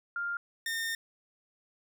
sine / sawtooth tone pair in turn, 1400 / 1822.5 Hz, F6 / A#6, +4 / -40 cents, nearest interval perfect fourth, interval 456 cents, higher second, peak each -31 / -28 dBFS, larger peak second, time 0.16-0.37 / 0.66-0.95 s, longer second, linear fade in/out 2 ms, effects none

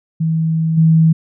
sine tone with level steps, 161.3 Hz, E3, 37 cents flat, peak -13 / -7 dBFS, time 0.2-1.13 s, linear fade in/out 10 ms, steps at 0.77 s, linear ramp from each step 10 ms, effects none

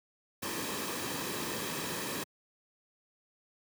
pink noise with comb filter, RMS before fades -36 dBFS, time 0.42-2.24 s, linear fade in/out 10 ms, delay 1.4 ms, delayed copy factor -0.5, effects high-pass 150 Hz 12 dB/octave

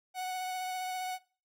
45% pulse tone with vibrato, 740 Hz, F#5, in tune, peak -34 dBFS, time 0.14-1.19 s, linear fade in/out 50 ms, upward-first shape sine, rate 15 Hz, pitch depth 13 cents each way, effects noise-tail reverb RT60 0.4 s tail -22 dB re dry

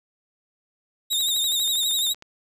sawtooth tone with vibrato, 3729 Hz, A#7, in tune, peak -18 dBFS, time 1.1-2.14 s, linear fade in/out 20 ms, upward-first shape sine, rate 12 Hz, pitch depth 62 cents each way
click train, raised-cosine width 0.2 ms, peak -25 dBFS, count 15, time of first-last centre 1.13-2.224 s, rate 12.8 Hz
effects none

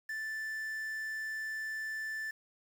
triangle tone with quantisation, 1760 Hz, A6, in tune, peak -34 dBFS, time 0.09-2.31 s, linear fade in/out 5 ms, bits 9, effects none

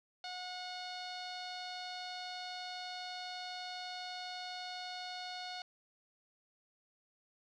sawtooth tone with low-pass filter, 728 Hz, F#5, 28 cents flat, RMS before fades -44 dBFS, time 0.24-5.62 s, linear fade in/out 2 ms, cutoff 4300 Hz, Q 5, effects none

